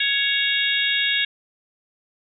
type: harmonic tone with a mistuned harmonic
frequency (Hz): 557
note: C#5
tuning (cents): +8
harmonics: 3 / 4 / 5 / 6 / 7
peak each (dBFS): -25 / -25 / -25 / -25 / -25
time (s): 0-1.25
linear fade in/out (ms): 5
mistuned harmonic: 7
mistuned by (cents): -86
effects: none